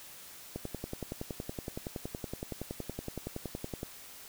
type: click train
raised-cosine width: 2 ms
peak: -23 dBFS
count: 36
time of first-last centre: 0.56-3.831 s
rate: 10.7 Hz
effects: white hiss -50 dBFS RMS until 4.28 s